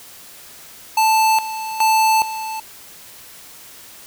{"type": "tone with tremolo", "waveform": "square", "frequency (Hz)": 880, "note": "A5", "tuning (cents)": 0, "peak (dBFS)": -13, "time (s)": [0.97, 2.6], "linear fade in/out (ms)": 5, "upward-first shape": "square", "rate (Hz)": 1.2, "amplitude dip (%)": 75, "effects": ["white hiss -41 dBFS RMS until 4.06 s"]}